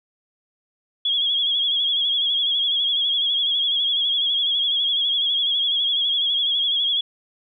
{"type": "tone with vibrato", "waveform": "sine", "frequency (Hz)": 3322, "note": "G#7", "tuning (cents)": 0, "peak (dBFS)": -18, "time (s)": [1.05, 7.01], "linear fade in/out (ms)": 5, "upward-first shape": "sine", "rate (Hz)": 12, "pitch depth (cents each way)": 55, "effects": []}